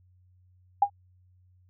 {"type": "tone with exponential decay", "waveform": "sine", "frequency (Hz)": 809, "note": "G#5", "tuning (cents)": -46, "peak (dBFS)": -13, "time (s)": [0.82, 0.9], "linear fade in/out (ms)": 5, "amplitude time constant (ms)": 17, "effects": ["added 91 Hz sine -58 dBFS peak until 1.69 s"]}